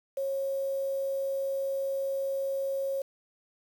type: tone with quantisation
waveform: sine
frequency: 545 Hz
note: C#5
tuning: 29 cents flat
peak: -28 dBFS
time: 0.17-3.02 s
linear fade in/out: 5 ms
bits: 8
effects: none